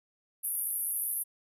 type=band-pass noise; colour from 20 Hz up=pink; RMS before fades=-33 dBFS; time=0.43-1.24 s; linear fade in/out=20 ms; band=10000 to 13000 Hz; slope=96 dB/octave; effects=none